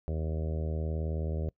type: harmonic tone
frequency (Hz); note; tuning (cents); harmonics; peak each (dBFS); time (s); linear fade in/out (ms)
79; D#2; +27; 1 / 2 / 3 / 4 / 5 / 6 / 7 / 8 / 9; -31 / -37 / -45 / -47 / -43 / -45 / -44 / -49 / -56; 0.08-1.49; 0
effects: noise-tail reverb RT60 0.1 s tail -24 dB re dry